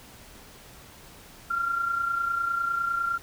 sine tone with amplitude modulation, 1380 Hz, F6, 21 cents flat, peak -22 dBFS, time 1.5-3.18 s, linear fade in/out 10 ms, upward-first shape sine, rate 29.9 Hz, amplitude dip 55%, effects pink hiss -49 dBFS RMS until 3.22 s

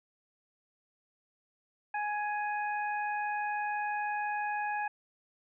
harmonic tone, 834 Hz, G#5, 7 cents sharp, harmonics 1 / 2 / 3, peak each -32 / -37 / -42 dBFS, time 1.94-4.88 s, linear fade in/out 5 ms, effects none

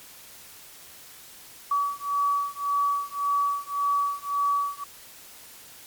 sine beating tone pair, 1140 / 1141.8 Hz, C#6 / D6, +48 / -49 cents, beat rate 1.8 Hz, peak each -26 dBFS, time 1.71-4.84 s, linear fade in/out 5 ms, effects white hiss -47 dBFS RMS until 5.86 s + MP3 96 kbps

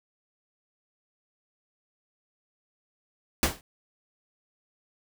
pink noise with exponential decay, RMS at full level -19 dBFS, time 3.43-3.61 s, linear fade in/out 1 ms, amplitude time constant 39 ms, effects none

